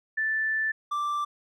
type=tone pair in turn; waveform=sine / triangle; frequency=1760 / 1174.7 Hz; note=A6 / D6; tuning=0 / 0 cents; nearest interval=perfect fifth; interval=700 cents; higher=first; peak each=-24 dBFS; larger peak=neither; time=0.17-0.72 / 0.91-1.25 s; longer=first; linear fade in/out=10 ms; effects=none